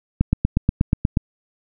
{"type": "click train", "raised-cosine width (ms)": 5, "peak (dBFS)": -3, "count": 9, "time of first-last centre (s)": [0.21, 1.172], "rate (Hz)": 8.32, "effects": []}